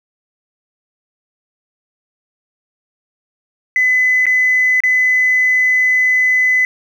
sine tone with dropouts, 2013 Hz, B6, 33 cents sharp, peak -9 dBFS, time 3.76-6.65 s, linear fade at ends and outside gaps 1 ms, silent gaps 4.256-4.266 / 4.804-4.836 s, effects tanh soft clip ceiling -5 dBFS + 7-bit

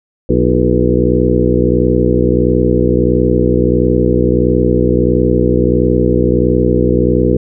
harmonic tone with a mistuned harmonic, 61.5 Hz, B1, 7 cents flat, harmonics 1 / 2 / 3 / 4 / 5 / 6 / 7 / 8, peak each -17 / -17 / -17 / -17 / -17 / -17 / -17 / -17 dBFS, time 0.29-7.37 s, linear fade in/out 5 ms, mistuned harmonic 5, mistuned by +66 cents, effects none

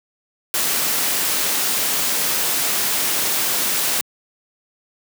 white noise, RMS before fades -20 dBFS, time 0.54-4.01 s, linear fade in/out 0 ms, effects high-pass 150 Hz 12 dB/octave

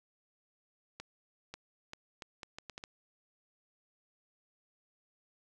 accelerating click train, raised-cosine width 0.2 ms, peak -26 dBFS, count 9, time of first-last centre 1-2.839 s, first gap 540 ms, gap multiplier 0.73, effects none

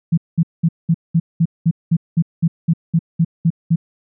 sine tone bursts, 165.6 Hz, E3, 8 cents sharp, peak -10 dBFS, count 15, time 0.12-3.76 s, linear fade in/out 10 ms, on 56 ms, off 200 ms, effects none

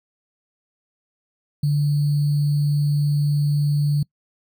sine tone with sample-and-hold, 146.1 Hz, D3, 9 cents flat, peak -16 dBFS, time 1.63-4.03 s, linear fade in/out 5 ms, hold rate 4410 Hz, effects noise-tail reverb RT60 0.1 s tail -25 dB re dry

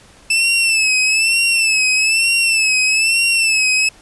sawtooth tone with vibrato, 2637 Hz, E7, in tune, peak -9 dBFS, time 0.3-3.89 s, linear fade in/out 5 ms, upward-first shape sine, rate 1.1 Hz, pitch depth 73 cents each way, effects pink hiss -46 dBFS RMS until 4.01 s + resampled to 24000 Hz

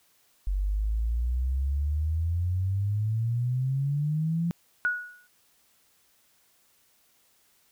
sine exponential sweep, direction up, 46.54 to 172.7 Hz, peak -24 dBFS, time 0.47-4.51 s, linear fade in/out 0 ms
sine tone with exponential decay, 1461 Hz, F#6, 22 cents flat, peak -20 dBFS, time 4.85-5.27 s, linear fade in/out 0 ms, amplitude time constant 90 ms
effects white hiss -65 dBFS RMS until 7.71 s

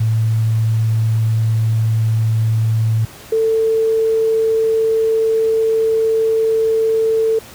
sine tone pair in turn, 111.4 / 445.6 Hz, A2 / A4, +22 / +22 cents, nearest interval 2 octaves, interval 2400 cents, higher second, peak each -12 dBFS, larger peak neither, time 0-3.05 / 3.32-7.39 s, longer second, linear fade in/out 5 ms, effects pink hiss -38 dBFS RMS until 7.54 s + high-pass 60 Hz 12 dB/octave

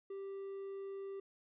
triangle tone, 392 Hz, G4, in tune, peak -40 dBFS, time 0.1-1.2 s, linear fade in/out 5 ms, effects resampled to 8000 Hz

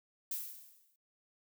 violet noise with exponential decay, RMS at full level -36 dBFS, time 0.31-0.96 s, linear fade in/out 2 ms, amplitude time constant 140 ms, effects noise-tail reverb RT60 0.1 s tail -24 dB re dry

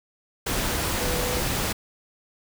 sine tone in noise, 493.9 Hz, B4, in tune, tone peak -30 dBFS, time 1-1.41 s, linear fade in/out 10 ms, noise pink, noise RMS -26 dBFS, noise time 0.46-1.73 s, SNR -7 dB, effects none

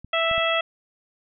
clicks, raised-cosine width 5 ms, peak -27 dBFS, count 3, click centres 0.046 / 0.313 / 0.38 s
harmonic tone, 659.3 Hz, E5, in tune, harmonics 1 / 2 / 3 / 4 / 5, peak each -24 / -26 / -28 / -27 / -27 dBFS, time 0.13-0.61 s, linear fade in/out 5 ms
effects none

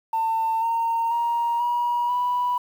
sine tone with pitch steps, 898 / 918.5 / 939.4 / 960.8 / 982.7 Hz, A5 / A#5 / A#5 / B5 / B5, +35 / -26 / +13 / -48 / -9 cents, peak -19 dBFS, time 0.13-2.58 s, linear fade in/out 5 ms, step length 490 ms, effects tanh soft clip ceiling -17 dBFS + 8-bit

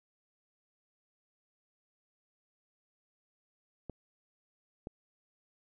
clicks, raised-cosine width 2 ms, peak -27 dBFS, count 2, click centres 3.897 / 4.871 s, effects none

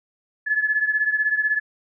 sine beating tone pair, 1713 / 1729 Hz, A6 / A6, -47 / -31 cents, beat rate 16 Hz, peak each -20 / -24 dBFS, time 0.46-1.6 s, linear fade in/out 20 ms, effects none

